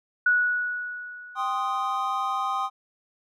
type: tone with exponential decay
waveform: sine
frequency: 1467 Hz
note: F#6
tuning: 15 cents flat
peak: -16 dBFS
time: 0.26-1.97 s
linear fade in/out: 5 ms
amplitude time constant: 370 ms
type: chord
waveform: triangle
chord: C minor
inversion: second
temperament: equal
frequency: 784 / 1046.5 / 1244.5 Hz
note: G5 / C6 / Eb6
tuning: 0 / 0 / 0 cents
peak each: -28 / -28 / -26 dBFS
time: 1.35-2.7 s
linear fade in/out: 50 ms
effects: none